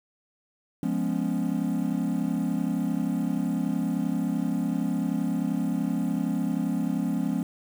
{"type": "chord", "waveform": "triangle", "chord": "C# dominant seventh", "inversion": "first", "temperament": "equal", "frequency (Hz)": [174.61, 207.7, 246.9, 277.2], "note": ["E#3", "G#3", "B3", "C#4"], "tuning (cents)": [0, 0, 0, 0], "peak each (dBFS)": -28, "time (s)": [0.83, 7.43], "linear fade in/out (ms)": 2, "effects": ["8-bit"]}